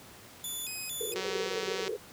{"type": "tone with vibrato", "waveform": "10% pulse", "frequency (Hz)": 2960, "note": "F#7", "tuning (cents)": 0, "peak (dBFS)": -28, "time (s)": [0.44, 1.14], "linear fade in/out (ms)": 2, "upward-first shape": "square", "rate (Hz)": 2.2, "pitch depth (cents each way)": 280}
{"type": "band-pass noise", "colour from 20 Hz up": "white", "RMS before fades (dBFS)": -36, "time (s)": [1, 1.97], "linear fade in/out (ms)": 10, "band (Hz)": [370, 490], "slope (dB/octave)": 96}
{"type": "click train", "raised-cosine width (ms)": 0.2, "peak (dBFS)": -19, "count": 137, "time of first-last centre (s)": [1.16, 1.88], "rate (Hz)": 189}
{"effects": ["pink hiss -51 dBFS RMS until 2.12 s", "high-pass 80 Hz 12 dB/octave"]}